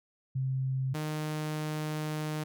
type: tone pair in turn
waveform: sine / sawtooth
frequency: 131.9 / 153.55 Hz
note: C3 / D#3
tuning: +14 / -23 cents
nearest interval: minor third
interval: 263 cents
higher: second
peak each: -28 dBFS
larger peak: neither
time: 0.35-0.94 / 0.94-2.44 s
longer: second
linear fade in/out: 10 ms
effects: none